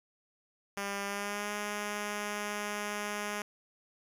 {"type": "tone with pitch glide", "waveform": "5% pulse", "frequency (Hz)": [200.1, 207.3], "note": ["G3", "G#3"], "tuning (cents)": [36, -3], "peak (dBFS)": -23, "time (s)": [0.77, 3.42], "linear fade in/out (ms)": 2, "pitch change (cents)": 61, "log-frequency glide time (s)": [1.06, 1.5], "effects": ["resampled to 32000 Hz", "10-bit"]}